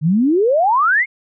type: exponential sweep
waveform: sine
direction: up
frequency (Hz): 143.8 to 2217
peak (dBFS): -11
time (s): 0.01-1.06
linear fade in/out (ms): 50
effects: none